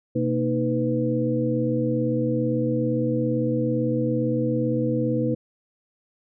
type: tone cluster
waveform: sine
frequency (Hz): 127.2 / 234.3 / 312 / 498.1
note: C3 / A#3 / D#4 / B4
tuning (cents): -48 / +9 / +5 / +15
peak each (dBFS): -26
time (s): 0.15-5.35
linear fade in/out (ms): 10
effects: none